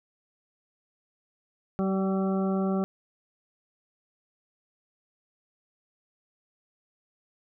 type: harmonic tone with a mistuned harmonic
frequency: 191.6 Hz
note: G3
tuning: 39 cents flat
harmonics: 1 / 2 / 3 / 4 / 6 / 7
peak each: -25 / -31 / -35 / -37 / -41 / -42 dBFS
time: 1.79-2.84 s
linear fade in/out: 0 ms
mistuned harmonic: 3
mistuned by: +16 cents
effects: none